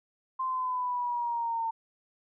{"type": "exponential sweep", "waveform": "sine", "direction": "down", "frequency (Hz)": [1046.5, 903], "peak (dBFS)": -28, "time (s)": [0.39, 1.71], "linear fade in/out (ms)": 10, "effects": []}